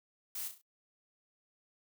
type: noise with echo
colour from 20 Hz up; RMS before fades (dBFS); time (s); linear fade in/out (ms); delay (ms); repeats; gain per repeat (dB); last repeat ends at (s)
blue; -40; 0.35-0.48; 5; 34; 4; -7; 0.616
effects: noise-tail reverb RT60 0.1 s tail -23 dB re dry